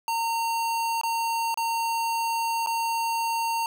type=tone with dropouts; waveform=square; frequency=917 Hz; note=A#5; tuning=29 cents flat; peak=-25 dBFS; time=0.08-3.66 s; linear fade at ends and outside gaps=1 ms; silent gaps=1.013-1.034 / 1.543-1.574 / 2.662-2.671 s; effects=none